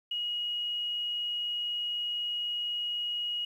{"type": "tone with quantisation", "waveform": "sine", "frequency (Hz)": 2894, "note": "F#7", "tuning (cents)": -39, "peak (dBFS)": -30, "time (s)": [0.11, 3.45], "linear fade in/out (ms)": 5, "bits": 10, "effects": []}